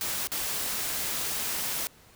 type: noise with dropouts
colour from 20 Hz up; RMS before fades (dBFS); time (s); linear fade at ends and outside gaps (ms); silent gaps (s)
white; -31; 0.01-1.87; 0; 0.271-0.318
effects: pink hiss -56 dBFS RMS until 2.15 s